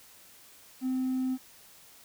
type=tone; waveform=triangle; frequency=258.4 Hz; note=C4; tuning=21 cents flat; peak=-24 dBFS; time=0.81-1.38 s; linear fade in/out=50 ms; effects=tanh soft clip ceiling -23 dBFS + white hiss -55 dBFS RMS until 2.04 s